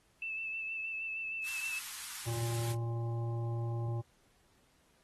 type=tone with vibrato; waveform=sine; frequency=2637 Hz; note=E7; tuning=in tune; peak=-36 dBFS; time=0.22-1.79 s; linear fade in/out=2 ms; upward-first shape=sine; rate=6.4 Hz; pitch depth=25 cents each way
type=high-pass noise; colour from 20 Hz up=white; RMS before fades=-43 dBFS; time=1.43-2.76 s; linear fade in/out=50 ms; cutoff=910 Hz; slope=48 dB/octave
type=harmonic tone; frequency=116.54 Hz; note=A#2; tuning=in tune; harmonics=1 / 3 / 5 / 7 / 9; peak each=-33 / -44 / -50 / -49 / -55 dBFS; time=2.26-4.02 s; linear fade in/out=20 ms
effects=pink hiss -70 dBFS RMS until 5.03 s + AAC 32 kbps